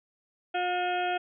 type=harmonic tone with a mistuned harmonic; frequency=358.4 Hz; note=F4; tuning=45 cents sharp; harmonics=1 / 2 / 4 / 5 / 6 / 7 / 8 / 9; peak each=-34 / -28 / -35 / -43 / -45 / -38 / -46 / -41 dBFS; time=0.54-1.18 s; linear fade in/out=10 ms; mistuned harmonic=7; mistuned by=+22 cents; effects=none